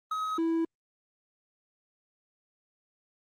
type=tone pair in turn; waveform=triangle; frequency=1270 / 328.9 Hz; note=D#6 / E4; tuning=+35 / -4 cents; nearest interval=octave + major seventh; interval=2339 cents; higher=first; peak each=-26 / -23 dBFS; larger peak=second; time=0.11-0.38 / 0.38-0.65 s; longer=neither; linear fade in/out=5 ms; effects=Opus 24 kbps